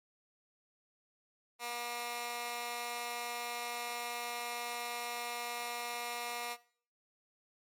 15% pulse tone with high-pass filter, 239.4 Hz, A#3, 46 cents sharp, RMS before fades -40 dBFS, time 1.59-6.57 s, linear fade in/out 50 ms, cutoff 1000 Hz, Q 0.72, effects noise-tail reverb RT60 0.5 s tail -19 dB re dry + MP3 64 kbps

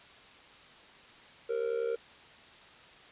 triangle tone with amplitude modulation, 464.7 Hz, A#4, 5 cents flat, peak -24 dBFS, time 1.49-1.96 s, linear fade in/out 10 ms, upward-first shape sine, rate 70.9 Hz, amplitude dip 80%, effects white hiss -54 dBFS RMS until 3.11 s + resampled to 8000 Hz

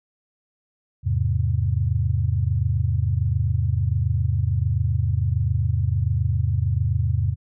sine chord, E augmented, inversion none, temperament equal, 82.41 / 103.83 / 130.81 Hz, E2 / G#2 / B#2, 0 / 0 / 0 cents, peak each -23 / -22 / -24 dBFS, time 1.03-7.36 s, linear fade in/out 50 ms, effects none

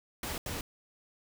pink noise bursts at uneven times, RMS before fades -37 dBFS, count 2, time 0.23-0.38 / 0.46-0.61 s, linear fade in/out 2 ms, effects none

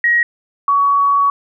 sine tone pair in turn, 1894 / 1126.2 Hz, A#6 / C#6, +27 / +27 cents, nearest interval major sixth, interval 900 cents, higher first, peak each -10 dBFS, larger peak neither, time 0.04-0.23 / 0.68-1.3 s, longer second, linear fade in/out 2 ms, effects none

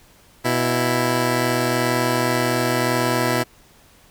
10% pulse tone pair together, 123.47 / 329.6 Hz, B2 / E4, 0 / 0 cents, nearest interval octave + perfect fourth, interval 1700 cents, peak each -12 / -13 dBFS, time 0.44-3.44 s, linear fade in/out 20 ms, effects pink hiss -52 dBFS RMS until 4.1 s

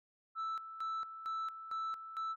sine tone with tremolo, 1318.5 Hz, E6, in tune, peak -33 dBFS, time 0.35-2.36 s, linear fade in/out 50 ms, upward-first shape square, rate 2.2 Hz, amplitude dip 75%, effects tanh soft clip ceiling -35 dBFS

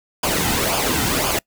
pink noise with flanger, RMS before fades -20 dBFS, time 0.23-1.39 s, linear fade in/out 5 ms, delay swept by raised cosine 0.51 to 1.81 ms, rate 1.9 Hz, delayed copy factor -0.6, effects noise-tail reverb RT60 0.1 s tail -25 dB re dry

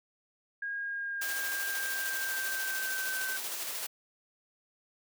sine tone with pitch glide, 1631 to 1543.9 Hz, G#6 to G6, -32 to -27 cents, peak -33 dBFS, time 0.62-3.37 s, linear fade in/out 5 ms, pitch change -95 cents, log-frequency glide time 0.75-3.09 s
white noise with tremolo, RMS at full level -36 dBFS, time 1.21-3.87 s, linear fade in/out 10 ms, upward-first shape square, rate 13 Hz, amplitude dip 25%
effects high-pass 400 Hz 12 dB/octave

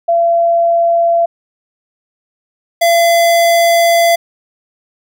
sine / square tone pair in turn, 679 / 679 Hz, F5 / F5, -49 / -49 cents, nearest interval unison, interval 0 cents, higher neither, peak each -8 dBFS, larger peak neither, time 0.08-1.26 / 2.81-4.16 s, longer second, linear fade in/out 10 ms, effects none

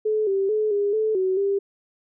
sine tone with pitch steps, 430.4 / 389.9 / 429.1 / 406.3 / 435.2 / 375.5 / 397.1 Hz, A4 / G4 / A4 / G#4 / A4 / F#4 / G4, -38 / -9 / -43 / -38 / -19 / +26 / +22 cents, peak -19 dBFS, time 0.05-1.59 s, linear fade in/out 10 ms, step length 220 ms, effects none

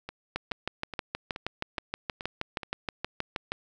two click trains, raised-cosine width 0.3 ms, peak -21 / -14 dBFS, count 7 / 21, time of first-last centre 0.09-2.632 / 0.36-3.52 s, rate 2.36 / 6.33 Hz, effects none

